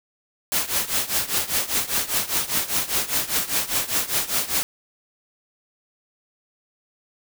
white noise with tremolo, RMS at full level -20 dBFS, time 0.52-4.63 s, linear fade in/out 0 ms, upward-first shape triangle, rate 5 Hz, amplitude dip 90%, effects none

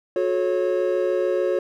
triangle tone cluster, 363 / 429.8 / 549 Hz, F#4 / A4 / C#5, -33 / -41 / -17 cents, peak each -21 / -24 / -21 dBFS, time 0.16-1.59 s, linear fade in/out 2 ms, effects none

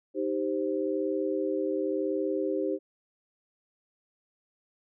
sine chord, C minor, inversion first, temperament equal, 311.1 / 392 / 523.3 Hz, Eb4 / G4 / C5, 0 / 0 / 0 cents, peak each -31 / -30 / -32 dBFS, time 0.14-2.79 s, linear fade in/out 50 ms, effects none

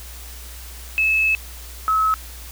sine tone pair in turn, 2600 / 1289.5 Hz, E7 / E6, -24 / -39 cents, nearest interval octave, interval 1215 cents, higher first, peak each -15 dBFS, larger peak neither, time 0.98-1.35 / 1.88-2.14 s, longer first, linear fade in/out 0 ms, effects added 60 Hz sine -36 dBFS peak until 2.51 s + white hiss -40 dBFS RMS until 2.51 s

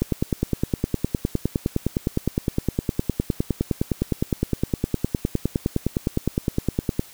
click train, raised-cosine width 3 ms, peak -7 dBFS, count 69, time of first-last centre 0.02-6.994 s, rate 9.75 Hz, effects white hiss -46 dBFS RMS until 7.13 s

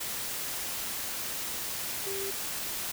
sine tone in noise, 392 Hz, G4, in tune, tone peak -35 dBFS, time 2.06-2.31 s, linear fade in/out 10 ms, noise white, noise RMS -35 dBFS, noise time 0-2.92 s, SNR -3 dB, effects none

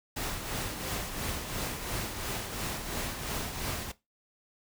pink noise with tremolo, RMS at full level -33 dBFS, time 0.16-3.92 s, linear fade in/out 10 ms, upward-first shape triangle, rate 2.9 Hz, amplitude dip 55%, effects noise-tail reverb RT60 0.2 s tail -17 dB re dry

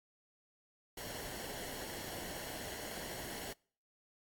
pink noise with comb filter, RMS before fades -45 dBFS, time 0.97-3.53 s, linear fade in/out 5 ms, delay 0.81 ms, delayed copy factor -0.55, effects noise-tail reverb RT60 0.5 s tail -26 dB re dry + AAC 64 kbps

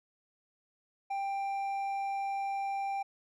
sine tone with hard clipping, 789 Hz, G5, 11 cents sharp, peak -33 dBFS, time 1.1-3.03 s, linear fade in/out 10 ms, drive 5 dB, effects none

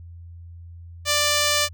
5% pulse tone, 590 Hz, D5, 8 cents sharp, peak -7 dBFS, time 1.05-1.69 s, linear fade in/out 50 ms, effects added 85 Hz sine -38 dBFS peak until 1.73 s

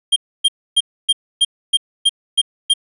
square tone bursts, 3200 Hz, G7, 35 cents sharp, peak -10 dBFS, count 9, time 0.12-2.738 s, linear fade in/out 10 ms, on 42 ms, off 280 ms, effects resampled to 24000 Hz

